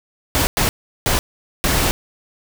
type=noise bursts at uneven times; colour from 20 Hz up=pink; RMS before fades=-17 dBFS; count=4; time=0.35-0.47 / 0.57-0.69 / 1.06-1.19 / 1.64-1.91 s; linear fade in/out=0 ms; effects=none